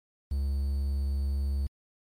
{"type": "tone with quantisation", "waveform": "triangle", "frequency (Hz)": 69.3, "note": "C#2", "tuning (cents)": 0, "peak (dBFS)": -24, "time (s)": [0.31, 1.67], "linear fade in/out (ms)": 5, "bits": 9, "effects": ["MP3 64 kbps"]}